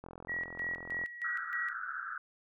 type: click train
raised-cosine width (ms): 1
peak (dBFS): -32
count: 44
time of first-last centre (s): 0.04-1.038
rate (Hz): 43.1
type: tone with tremolo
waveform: sine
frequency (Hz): 1917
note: A#6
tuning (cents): +48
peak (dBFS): -33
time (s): 0.28-1.74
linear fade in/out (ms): 20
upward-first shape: square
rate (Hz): 3.2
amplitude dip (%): 70
type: band-pass noise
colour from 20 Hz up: pink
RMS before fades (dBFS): -40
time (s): 1.24-2.18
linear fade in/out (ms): 2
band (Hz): 1300 to 1600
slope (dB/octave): 96
effects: none